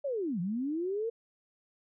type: linear two-way sweep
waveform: sine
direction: down then up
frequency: 587.3 to 164.81 to 469.5 Hz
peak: -30 dBFS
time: 0.04-1.1 s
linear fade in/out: 10 ms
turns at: 0.4 s
effects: none